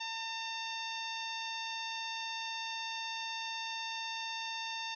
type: harmonic tone with a mistuned harmonic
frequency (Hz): 904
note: A5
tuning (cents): +47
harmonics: 1 / 2 / 3 / 4 / 5 / 6 / 7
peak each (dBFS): -42 / -46 / -43 / -43 / -48 / -48 / -53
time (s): 0-4.95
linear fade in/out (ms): 10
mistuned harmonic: 5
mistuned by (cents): +23
effects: none